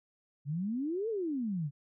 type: exponential two-way sweep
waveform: sine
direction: up then down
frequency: 135 to 466.2 to 135 Hz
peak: -31 dBFS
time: 0.45-1.71 s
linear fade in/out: 50 ms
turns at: 1.09 s
effects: none